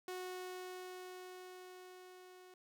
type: tone with level ramp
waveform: sawtooth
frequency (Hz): 366.8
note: F#4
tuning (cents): -15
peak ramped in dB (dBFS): -38 to -53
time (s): 0.08-2.54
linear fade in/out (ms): 2
effects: none